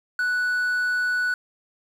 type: tone with quantisation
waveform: triangle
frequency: 1480 Hz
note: F#6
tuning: in tune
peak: -19 dBFS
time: 0.19-1.34 s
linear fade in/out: 2 ms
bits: 8
effects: none